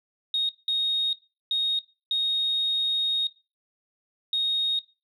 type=tone bursts at uneven times; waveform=sine; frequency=3729 Hz; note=A#7; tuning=in tune; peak=-21 dBFS; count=5; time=0.34-0.49 / 0.68-1.13 / 1.51-1.79 / 2.11-3.27 / 4.33-4.79 s; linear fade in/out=2 ms; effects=noise-tail reverb RT60 0.3 s tail -21 dB re dry + tanh soft clip ceiling -17 dBFS